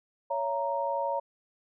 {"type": "chord", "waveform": "sine", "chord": "A# diminished", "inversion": "first", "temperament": "just", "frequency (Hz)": [559.4, 671.3, 932.3], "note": ["C#5", "E5", "A#5"], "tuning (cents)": [16, 31, 0], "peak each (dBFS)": [-31, -36, -30], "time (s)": [0.3, 1.2], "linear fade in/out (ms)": 10, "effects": []}